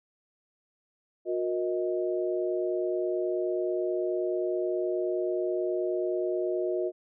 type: tone cluster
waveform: sine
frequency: 362.1 / 471.5 / 627 Hz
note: F#4 / A#4 / D#5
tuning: -37 / +20 / +13 cents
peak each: -28 / -35 / -32 dBFS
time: 1.25-6.92 s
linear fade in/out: 50 ms
effects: none